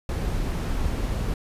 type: noise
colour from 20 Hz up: brown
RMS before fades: -26 dBFS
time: 0.09-1.34 s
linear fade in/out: 2 ms
effects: resampled to 32000 Hz